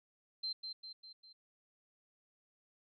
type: tone with echo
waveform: sine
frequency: 4124 Hz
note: C8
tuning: 26 cents flat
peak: -36 dBFS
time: 0.43-0.53 s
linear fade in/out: 10 ms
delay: 200 ms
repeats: 4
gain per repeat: -5 dB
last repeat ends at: 1.33 s
effects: none